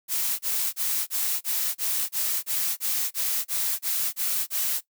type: noise bursts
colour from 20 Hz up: blue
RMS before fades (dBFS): -26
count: 14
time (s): 0.08-4.81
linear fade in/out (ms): 50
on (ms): 310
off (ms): 30
effects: noise-tail reverb RT60 0.1 s tail -17 dB re dry